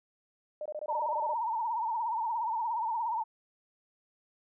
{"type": "tone bursts", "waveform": "sine", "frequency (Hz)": 605, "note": "D#5", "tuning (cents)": -49, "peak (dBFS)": -34, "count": 11, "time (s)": [0.61, 1.336], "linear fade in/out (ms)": 2, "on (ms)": 46, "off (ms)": 22}
{"type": "tone with vibrato", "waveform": "sine", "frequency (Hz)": 915, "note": "A#5", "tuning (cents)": -32, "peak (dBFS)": -29, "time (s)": [0.88, 3.24], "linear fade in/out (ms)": 20, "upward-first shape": "triangle", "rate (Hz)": 17, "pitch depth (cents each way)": 120}
{"effects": []}